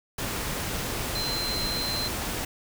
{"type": "tone in noise", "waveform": "sine", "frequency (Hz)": 4100, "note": "C8", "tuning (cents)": -36, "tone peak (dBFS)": -29, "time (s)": [1.15, 2.08], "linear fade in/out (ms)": 5, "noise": "pink", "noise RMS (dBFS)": -31, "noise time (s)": [0.18, 2.45], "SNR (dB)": -1, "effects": []}